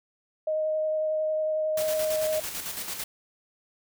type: tone with vibrato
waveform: sine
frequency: 622.3 Hz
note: D#5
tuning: in tune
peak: -24 dBFS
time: 0.47-2.4 s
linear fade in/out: 5 ms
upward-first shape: sine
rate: 11 Hz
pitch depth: 9 cents each way
type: noise with tremolo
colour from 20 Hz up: white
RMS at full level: -33 dBFS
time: 1.77-3.04 s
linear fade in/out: 5 ms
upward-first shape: square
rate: 9 Hz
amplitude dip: 45%
effects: none